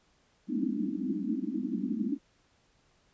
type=band-pass noise; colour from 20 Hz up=white; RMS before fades=-32 dBFS; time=0.47-2.19 s; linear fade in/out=50 ms; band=190 to 320 Hz; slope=96 dB/octave; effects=pink hiss -68 dBFS RMS until 3.13 s + resampled to 16000 Hz